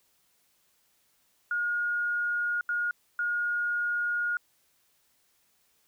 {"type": "tone bursts at uneven times", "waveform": "sine", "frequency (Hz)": 1432, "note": "F6", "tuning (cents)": 43, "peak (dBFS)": -26, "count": 3, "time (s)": [[1.51, 2.61], [2.69, 2.91], [3.19, 4.37]], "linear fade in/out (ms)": 2, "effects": ["white hiss -69 dBFS RMS until 5.87 s"]}